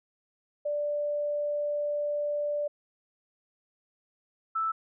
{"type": "tone pair in turn", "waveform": "sine", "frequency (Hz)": [587.3, 1318.4], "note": ["D5", "E6"], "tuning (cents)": [0, 0], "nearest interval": "octave + major second", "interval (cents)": 1400, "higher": "second", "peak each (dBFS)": [-27, -26], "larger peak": "second", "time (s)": [[0.65, 2.68], [4.55, 4.72]], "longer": "first", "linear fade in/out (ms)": 10, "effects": []}